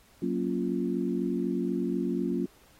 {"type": "chord", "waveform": "sine", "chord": "Gb major seventh", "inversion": "none", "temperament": "equal", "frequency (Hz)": [185, 233.1, 277.2, 349.2], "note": ["Gb3", "Bb3", "Db4", "F4"], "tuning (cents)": [0, 0, 0, 0], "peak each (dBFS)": -32, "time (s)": [0.22, 2.46], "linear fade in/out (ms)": 5, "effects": ["pink hiss -60 dBFS RMS until 2.79 s", "AAC 48 kbps"]}